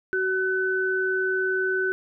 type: tone pair together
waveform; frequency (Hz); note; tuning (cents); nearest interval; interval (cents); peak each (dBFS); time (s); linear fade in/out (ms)
sine; 376.5 / 1506; F#4 / F#6; +30 / +30; 2 octaves; 2400; -25 / -24; 0.13-1.92; 0
effects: none